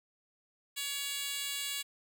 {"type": "tone with high-pass filter", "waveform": "10% pulse", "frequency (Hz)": 563, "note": "C#5", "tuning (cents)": 27, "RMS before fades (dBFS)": -37, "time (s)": [0.76, 1.83], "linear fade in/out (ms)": 20, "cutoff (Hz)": 3700, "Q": 0.89, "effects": []}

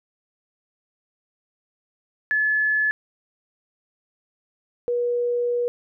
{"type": "tone pair in turn", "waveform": "sine", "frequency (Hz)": [1720, 482.7], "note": ["A6", "B4"], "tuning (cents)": [-40, -40], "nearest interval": "octave + minor seventh", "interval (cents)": 2200, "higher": "first", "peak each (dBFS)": [-18, -20], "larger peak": "first", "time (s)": [[2.31, 2.91], [4.88, 5.68]], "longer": "second", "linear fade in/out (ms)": 0, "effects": []}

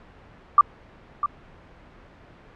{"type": "tone with echo", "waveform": "sine", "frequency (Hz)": 1174.7, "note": "D6", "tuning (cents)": 0, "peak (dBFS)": -8, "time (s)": [0.58, 0.61], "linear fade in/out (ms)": 2, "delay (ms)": 650, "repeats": 1, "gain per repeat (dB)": -11, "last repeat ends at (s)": 1.26, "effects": ["pink hiss -49 dBFS RMS until 2.55 s", "low-pass 2000 Hz 12 dB/octave"]}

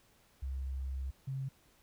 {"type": "tone pair in turn", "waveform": "sine", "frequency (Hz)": [66.5, 134.23], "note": ["C2", "C3"], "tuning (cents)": [29, 45], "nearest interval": "octave", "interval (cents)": 1216, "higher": "second", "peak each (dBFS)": [-35, -35], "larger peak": "neither", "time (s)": [[0.42, 1.11], [1.27, 1.49]], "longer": "first", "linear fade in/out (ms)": 10, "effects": ["pink hiss -67 dBFS RMS until 1.82 s"]}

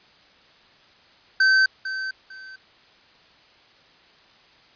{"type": "tone with echo", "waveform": "square", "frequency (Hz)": 1543, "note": "G6", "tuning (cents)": -28, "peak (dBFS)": -15, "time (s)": [1.4, 1.66], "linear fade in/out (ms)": 5, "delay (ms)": 450, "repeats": 2, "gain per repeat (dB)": -12, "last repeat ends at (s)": 2.56, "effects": ["white hiss -54 dBFS RMS until 4.75 s", "resampled to 11025 Hz"]}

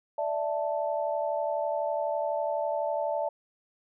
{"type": "chord", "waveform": "sine", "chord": "D suspended second", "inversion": "none", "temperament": "equal", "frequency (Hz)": [587.3, 659.3, 880], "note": ["D5", "E5", "A5"], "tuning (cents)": [0, 0, 0], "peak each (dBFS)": [-30, -31, -33], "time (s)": [0.18, 3.29], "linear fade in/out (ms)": 5, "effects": []}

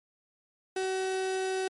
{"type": "tone", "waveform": "35% pulse", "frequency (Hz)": 378.1, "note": "F#4", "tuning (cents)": 38, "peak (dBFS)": -27, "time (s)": [0.76, 1.68], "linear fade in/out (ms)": 5, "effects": ["MP3 48 kbps"]}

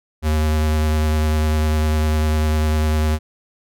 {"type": "tone with vibrato", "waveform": "square", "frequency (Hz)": 77.2, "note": "D#2", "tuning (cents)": -13, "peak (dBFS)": -16, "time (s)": [0.22, 3.19], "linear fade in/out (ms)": 50, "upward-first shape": "square", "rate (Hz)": 10, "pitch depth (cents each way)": 11, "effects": []}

